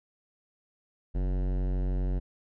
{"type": "tone with hard clipping", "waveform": "sine", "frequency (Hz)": 46.25, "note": "F#1", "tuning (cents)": 0, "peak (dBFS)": -28, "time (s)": [1.14, 2.2], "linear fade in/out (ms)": 20, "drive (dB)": 18, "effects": []}